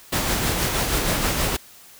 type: noise with tremolo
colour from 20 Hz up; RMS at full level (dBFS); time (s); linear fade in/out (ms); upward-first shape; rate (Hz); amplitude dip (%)
pink; -21; 0.12-1.57; 10; sine; 6.3; 35
effects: white hiss -47 dBFS RMS until 1.99 s